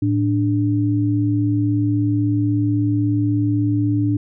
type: tone pair together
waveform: sine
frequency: 110 / 293.7 Hz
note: A2 / D4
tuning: 0 / 0 cents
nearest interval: octave + perfect fourth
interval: 1700 cents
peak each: -18 dBFS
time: 0.02-4.17 s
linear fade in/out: 5 ms
effects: none